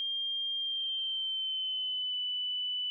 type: tone with pitch glide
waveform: sine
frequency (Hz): 3200 to 2986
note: G7 to F#7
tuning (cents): +35 to +15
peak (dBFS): -31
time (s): 0-2.9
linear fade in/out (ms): 0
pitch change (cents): -120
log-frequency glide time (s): 0.57-2.19
effects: none